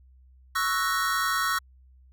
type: chord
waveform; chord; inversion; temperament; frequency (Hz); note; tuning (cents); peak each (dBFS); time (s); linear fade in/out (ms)
square; F# dominant seventh; second; equal; 1108.7 / 1318.5 / 1480 / 1864.7; C#6 / E6 / F#6 / A#6; 0 / 0 / 0 / 0; -30 / -29 / -31 / -32; 0.55-1.59; 10
effects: added 64 Hz sine -52 dBFS peak until 2.12 s